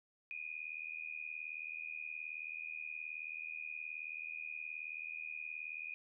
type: tone with amplitude modulation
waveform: sine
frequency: 2464 Hz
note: D#7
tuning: 17 cents flat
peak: -38 dBFS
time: 0.31-5.94 s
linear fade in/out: 0 ms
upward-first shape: sine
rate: 78.8 Hz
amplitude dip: 90%
effects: none